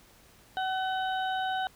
harmonic tone, 755 Hz, F#5, 35 cents sharp, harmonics 1 / 2 / 4 / 5, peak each -29 / -35 / -41 / -43 dBFS, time 0.57-1.67 s, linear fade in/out 0 ms, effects pink hiss -58 dBFS RMS until 1.75 s

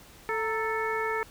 harmonic tone with a mistuned harmonic, 440.2 Hz, A4, 1 cent sharp, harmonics 1 / 2 / 3 / 4 / 5, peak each -31 / -33 / -34 / -34 / -36 dBFS, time 0.29-1.23 s, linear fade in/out 0 ms, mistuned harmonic 2, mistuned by +74 cents, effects pink hiss -52 dBFS RMS until 1.3 s

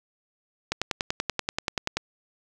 click train, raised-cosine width 0.2 ms, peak -8 dBFS, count 14, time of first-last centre 0.72-1.97 s, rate 10.4 Hz, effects none

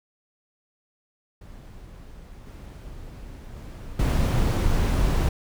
brown noise with level steps, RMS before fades -43 / -40 / -38 / -21 dBFS, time 1.41-5.29 s, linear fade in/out 5 ms, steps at 2.46 / 3.56 / 3.99 s, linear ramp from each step 5 ms, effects none

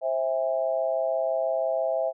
sine tone cluster, 529 / 655 / 812 Hz, C5 / E5 / G#5, +19 / -11 / -39 cents, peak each -28 / -25 / -34 dBFS, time 0.01-2.13 s, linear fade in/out 50 ms, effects none

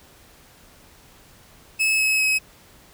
40% pulse tone with pitch steps, 2590 / 2572 / 2554 Hz, E7 / E7 / D#7, -31 / -43 / +45 cents, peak -17 dBFS, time 1.79-2.39 s, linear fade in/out 20 ms, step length 200 ms, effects pink hiss -51 dBFS RMS until 2.93 s

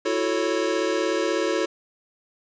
square chord, F# minor seventh, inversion third, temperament equal with one note detuned, 329.6 / 366 / 440 / 554.4 Hz, E4 / F#4 / A4 / C#5, 0 / -19 / 0 / 0 cents, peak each -28 dBFS, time 0.05-1.66 s, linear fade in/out 10 ms, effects resampled to 16000 Hz + 8-bit

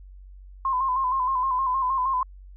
sine tone with vibrato, 1038 Hz, C6, 14 cents flat, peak -21 dBFS, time 0.65-2.23 s, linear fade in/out 2 ms, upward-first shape square, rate 6.4 Hz, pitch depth 51 cents each way, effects added 47 Hz sine -42 dBFS peak until 2.56 s

